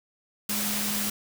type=tone in noise; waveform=sine; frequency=207.7 Hz; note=G#3; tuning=in tune; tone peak=-33 dBFS; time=0.49-1.1 s; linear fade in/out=5 ms; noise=white; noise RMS=-29 dBFS; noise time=0.49-1.1 s; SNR=-7 dB; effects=none